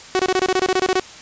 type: tone bursts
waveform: sawtooth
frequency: 372.9 Hz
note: F#4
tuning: 14 cents sharp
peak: -11 dBFS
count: 13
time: 0.15-0.997 s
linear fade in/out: 0 ms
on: 43 ms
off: 24 ms
effects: white hiss -39 dBFS RMS until 1.21 s + resampled to 16000 Hz